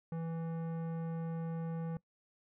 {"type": "tone with tanh clipping", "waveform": "sine", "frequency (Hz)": 164.7, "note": "E3", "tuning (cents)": -1, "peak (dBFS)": -38, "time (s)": [0.12, 1.97], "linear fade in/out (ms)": 2, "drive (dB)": 15, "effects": ["noise-tail reverb RT60 0.1 s tail -20 dB re dry"]}